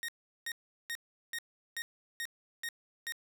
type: tone bursts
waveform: sawtooth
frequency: 1860 Hz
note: A#6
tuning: 4 cents flat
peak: -32 dBFS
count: 8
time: 0.03-3.122 s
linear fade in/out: 0 ms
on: 54 ms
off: 380 ms
effects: none